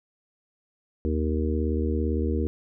harmonic tone, 77.7 Hz, D#2, 2 cents flat, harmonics 1 / 3 / 4 / 5 / 6, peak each -25 / -30 / -31 / -32 / -33 dBFS, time 1.05-2.47 s, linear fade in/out 0 ms, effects none

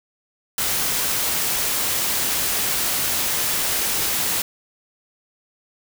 white noise, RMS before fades -22 dBFS, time 0.58-4.42 s, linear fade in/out 2 ms, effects none

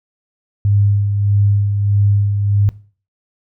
sine tone with tremolo, 101.5 Hz, G#2, 39 cents flat, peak -9 dBFS, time 0.65-2.69 s, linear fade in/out 0 ms, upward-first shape sine, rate 1.6 Hz, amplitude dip 45%, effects noise-tail reverb RT60 0.4 s tail -19 dB re dry

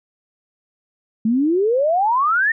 sine exponential sweep, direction up, 212.9 to 1864.7 Hz, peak -14 dBFS, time 1.25-2.52 s, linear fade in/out 5 ms, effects none

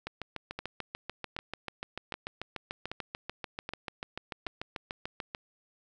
two click trains, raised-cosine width 0.3 ms, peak -20 / -20 dBFS, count 6 / 37, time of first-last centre 0.59-4.466 / 0.07-5.349 s, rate 1.29 / 6.82 Hz, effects none

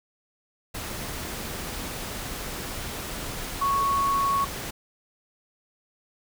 sine tone in noise, 1108.7 Hz, C#6, in tune, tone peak -21 dBFS, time 3.61-4.45 s, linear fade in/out 10 ms, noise pink, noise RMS -34 dBFS, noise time 0.74-4.71 s, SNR +10 dB, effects none

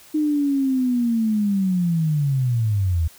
sine linear sweep, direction down, 308.6 to 77.2 Hz, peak -17 dBFS, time 0.14-3.08 s, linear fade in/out 10 ms, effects white hiss -48 dBFS RMS until 3.18 s

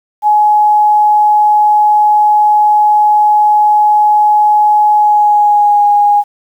sine tone with pitch glide, 842 to 824.2 Hz, G#5 to G#5, +24 to -13 cents, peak -5 dBFS, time 0.22-6.24 s, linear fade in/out 50 ms, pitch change -37 cents, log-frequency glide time 4.95-5.86 s, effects 7-bit

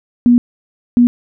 sine tone bursts at uneven times, 241.7 Hz, B3, 37 cents flat, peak -5 dBFS, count 2, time 0.26-0.38 / 0.97-1.07 s, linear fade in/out 0 ms, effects none

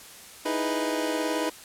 25% pulse chord, E major seventh, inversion third, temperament equal, 311.1 / 329.6 / 415.3 / 493.9 Hz, D#4 / E4 / G#4 / B4, 0 / 0 / 0 / 0 cents, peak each -25 / -30 / -31 / -27 dBFS, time 0.45-1.5 s, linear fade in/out 10 ms, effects white hiss -46 dBFS RMS until 1.64 s + low-pass 12000 Hz 12 dB/octave

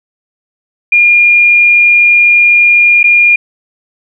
sine tone with dropouts, 2416 Hz, D7, 48 cents sharp, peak -3 dBFS, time 0.92-3.36 s, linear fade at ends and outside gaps 5 ms, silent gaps 3.031-3.04 s, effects none

